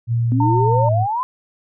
sine tone with pitch glide, 117.1 to 108.63 Hz, A#2 to A2, +8 to -22 cents, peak -15 dBFS, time 0.07-1.07 s, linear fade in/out 50 ms, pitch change -130 cents, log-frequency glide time 0.82-0.95 s
sine exponential sweep, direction up, 246.9 to 1046.5 Hz, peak -18 dBFS, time 0.32-1.23 s, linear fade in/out 0 ms
sine tone, 907 Hz, A#5, 48 cents flat, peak -17 dBFS, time 0.4-0.89 s, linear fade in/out 5 ms
effects none

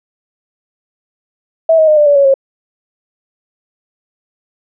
sine tone with pitch steps, 651 / 631.4 / 612.3 / 593.9 / 576 / 558.6 / 541.8 Hz, E5 / D#5 / D#5 / D5 / D5 / C#5 / C#5, -22 / +25 / -28 / +19 / -34 / +13 / -40 cents, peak -5 dBFS, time 1.69-2.341 s, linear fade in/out 5 ms, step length 93 ms, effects none

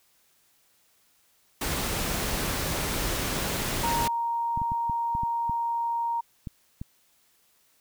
pink noise, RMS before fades -29 dBFS, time 1.61-4.08 s, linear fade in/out 5 ms
sine tone, 933 Hz, A#5, 1 cent sharp, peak -25 dBFS, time 3.83-6.21 s, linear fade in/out 10 ms
clicks, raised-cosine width 5 ms, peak -22 dBFS, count 9, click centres 4.575 / 4.617 / 4.719 / 4.897 / 5.151 / 5.234 / 5.496 / 6.472 / 6.815 s
effects white hiss -65 dBFS RMS until 7.8 s

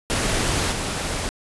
pink noise with level steps, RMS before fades -22 / -26 dBFS, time 0.1-1.29 s, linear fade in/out 0 ms, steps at 0.71 s, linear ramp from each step 20 ms, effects resampled to 24000 Hz

